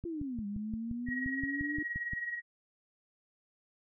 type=click train; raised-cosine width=5 ms; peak=-28 dBFS; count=13; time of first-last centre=0.04-2.134 s; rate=5.73 Hz
type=linear two-way sweep; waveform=sine; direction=down then up; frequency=350 to 200 to 303.8 Hz; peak=-35 dBFS; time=0.05-1.83 s; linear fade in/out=5 ms; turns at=0.46 s
type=tone with tremolo; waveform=sine; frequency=1901 Hz; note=A#6; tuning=33 cents sharp; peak=-32 dBFS; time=1.06-2.42 s; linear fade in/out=50 ms; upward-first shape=sine; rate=19 Hz; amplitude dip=60%
effects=none